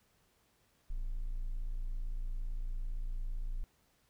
triangle tone, 28.85 Hz, A#0, 17 cents flat, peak -31 dBFS, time 0.9-3.64 s, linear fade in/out 0 ms, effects tanh soft clip ceiling -29 dBFS + pink hiss -72 dBFS RMS until 4.09 s

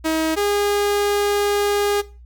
sawtooth tone pair in turn, 318.7 / 408.7 Hz, D#4 / G#4, +42 / -28 cents, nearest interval major third, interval 430 cents, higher second, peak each -14 dBFS, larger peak neither, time 0.04-0.36 / 0.36-2.02 s, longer second, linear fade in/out 20 ms, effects noise-tail reverb RT60 0.3 s tail -17 dB re dry + added 60 Hz sine -40 dBFS peak until 2.25 s

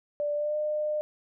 sine tone with pitch glide, 587.3 to 604.5 Hz, D5 to D5, 0 to +50 cents, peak -26 dBFS, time 0.2-1.01 s, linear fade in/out 0 ms, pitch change +50 cents, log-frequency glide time 0.34-0.56 s, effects none

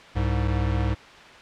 square tone pair together, 65.41 / 103.44 Hz, C2 / G#2, 0 / -6 cents, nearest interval minor sixth, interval 794 cents, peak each -25 dBFS, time 0.15-0.95 s, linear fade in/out 20 ms, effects white hiss -45 dBFS RMS until 1.41 s + low-pass 3000 Hz 12 dB/octave

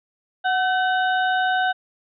harmonic tone with a mistuned harmonic, 740 Hz, F#5, in tune, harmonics 1 / 2 / 4 / 5, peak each -20 / -22 / -34 / -33 dBFS, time 0.44-1.73 s, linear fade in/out 20 ms, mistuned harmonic 2, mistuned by +54 cents, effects none

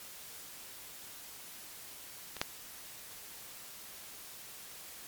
clicks, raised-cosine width 0.2 ms, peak -24 / -12 dBFS, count 2, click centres 2.367 / 2.415 s, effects white hiss -49 dBFS RMS until 5.07 s + MP3 96 kbps

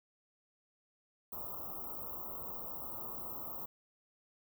white band-stop noise, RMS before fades -43 dBFS, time 1.32-3.66 s, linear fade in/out 5 ms, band 1300 to 14000 Hz, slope 96 dB/octave, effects none

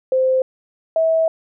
sine tone pair in turn, 520 / 648.2 Hz, C5 / E5, -11 / -29 cents, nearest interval major third, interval 382 cents, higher second, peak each -13 dBFS, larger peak neither, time 0.12-0.42 / 0.96-1.28 s, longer second, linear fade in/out 2 ms, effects none

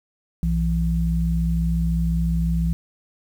sine tone pair together, 61.09 / 167 Hz, B1 / E3, -18 / +23 cents, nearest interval octave + perfect fourth, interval 1741 cents, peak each -21 dBFS, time 0.43-2.73 s, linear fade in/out 0 ms, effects 8-bit

